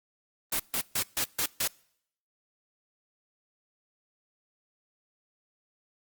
white noise bursts, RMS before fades -28 dBFS, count 6, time 0.52-1.676 s, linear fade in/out 5 ms, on 76 ms, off 140 ms, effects noise-tail reverb RT60 0.7 s tail -25 dB re dry + Opus 24 kbps

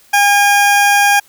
20% pulse tone, 811 Hz, G#5, 41 cents flat, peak -3 dBFS, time 0.13-1.2 s, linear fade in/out 10 ms, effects white hiss -48 dBFS RMS until 1.28 s

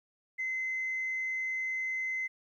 sine tone, 2055 Hz, C7, 32 cents flat, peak -30 dBFS, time 0.38-2.28 s, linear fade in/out 20 ms, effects tanh soft clip ceiling -27 dBFS + 12-bit

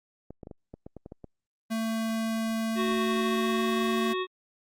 clicks, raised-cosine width 2 ms, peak -28 dBFS, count 10, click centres 0.306 / 0.432 / 0.471 / 0.512 / 0.74 / 0.865 / 0.967 / 1.061 / 1.121 / 1.243 s
square tone with pitch glide, 223.9 to 226.8 Hz, A3 to A#3, +30 to -47 cents, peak -28 dBFS, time 1.7-4.14 s, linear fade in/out 20 ms, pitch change +23 cents, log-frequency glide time 3.01-3.74 s
harmonic tone, 370 Hz, F#4, in tune, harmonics 1 / 3 / 5 / 7 / 9 / 10, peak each -29 / -33 / -39 / -40 / -41 / -42 dBFS, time 2.75-4.27 s, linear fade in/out 50 ms
effects Opus 48 kbps

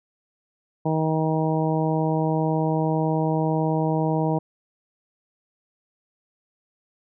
harmonic tone, 158.2 Hz, D#3, 29 cents sharp, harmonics 1 / 2 / 3 / 4 / 5 / 6, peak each -23 / -26 / -28 / -29 / -30 / -31 dBFS, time 0.85-4.39 s, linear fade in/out 10 ms, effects none

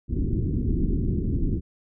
pink low-pass noise, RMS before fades -24 dBFS, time 0.08-1.61 s, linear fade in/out 50 ms, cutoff 360 Hz, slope 48 dB/octave, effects none

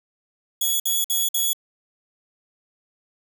5% pulse tone bursts, 3376 Hz, G#7, 28 cents sharp, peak -12 dBFS, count 4, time 0.61-1.532 s, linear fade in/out 5 ms, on 190 ms, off 54 ms, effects none

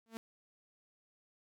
sawtooth tone with exponential growth, 225.8 Hz, A3, 45 cents sharp, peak -34 dBFS, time 0.06-0.17 s, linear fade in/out 0 ms, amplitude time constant 23 ms, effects none

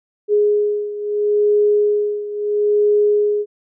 sine beating tone pair, 415.8 / 416.55 Hz, G#4 / G#4, +2 / +5 cents, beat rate 0.75 Hz, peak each -15 / -19 dBFS, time 0.28-3.46 s, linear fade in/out 50 ms, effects none

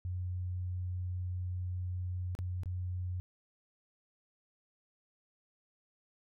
sine tone with dropouts, 90.5 Hz, F#2, 38 cents flat, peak -34 dBFS, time 0.05-3.2 s, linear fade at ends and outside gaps 0 ms, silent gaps 2.351-2.389 / 2.634-2.658 s, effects none

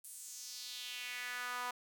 sawtooth tone with high-pass filter sweep, 246.9 Hz, B3, in tune, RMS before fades -44 dBFS, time 0.04-1.71 s, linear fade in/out 5 ms, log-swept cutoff 10000 to 980 Hz, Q 2.6, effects none

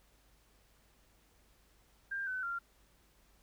sine tone with pitch steps, 1594 / 1513 / 1386 Hz, G6 / F#6 / F6, +28 / +38 / -14 cents, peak -35 dBFS, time 2.11-2.59 s, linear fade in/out 10 ms, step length 160 ms, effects added 50 Hz sine -69 dBFS peak until 3.42 s + pink hiss -69 dBFS RMS until 3.42 s

